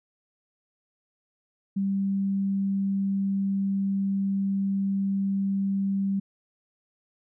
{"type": "tone", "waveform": "sine", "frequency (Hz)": 196, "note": "G3", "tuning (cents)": 0, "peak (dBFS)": -23, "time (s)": [1.76, 6.2], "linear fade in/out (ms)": 10, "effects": []}